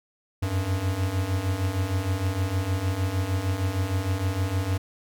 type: beating tone pair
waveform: square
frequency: 90.2 / 96.7 Hz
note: F#2 / G2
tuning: -44 / -23 cents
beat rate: 6.5 Hz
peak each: -30 / -26 dBFS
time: 0.42-4.78 s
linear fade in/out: 10 ms
effects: none